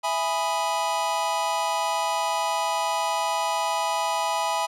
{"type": "chord", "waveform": "square", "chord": "E major seventh", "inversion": "none", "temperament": "equal", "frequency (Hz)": [659.3, 830.6, 987.8, 1244.5], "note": ["E5", "G#5", "B5", "D#6"], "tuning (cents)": [0, 0, 0, 0], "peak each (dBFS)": [-31, -28, -28, -34], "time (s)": [0.03, 4.67], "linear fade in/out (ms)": 20, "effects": ["low-pass 11000 Hz 12 dB/octave"]}